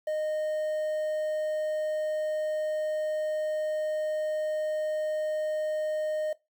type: tone with quantisation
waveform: triangle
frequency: 616 Hz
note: D#5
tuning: 17 cents flat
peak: -25 dBFS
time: 0.07-6.33 s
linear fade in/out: 5 ms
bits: 9
effects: noise-tail reverb RT60 0.2 s tail -19 dB re dry